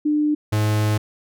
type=tone pair in turn; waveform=sine / 45% pulse; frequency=299.5 / 106.47 Hz; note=D4 / G#2; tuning=+34 / +44 cents; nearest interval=octave + tritone; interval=1790 cents; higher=first; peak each=-16 / -17 dBFS; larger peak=first; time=0.05-0.35 / 0.52-0.98 s; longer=second; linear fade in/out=10 ms; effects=none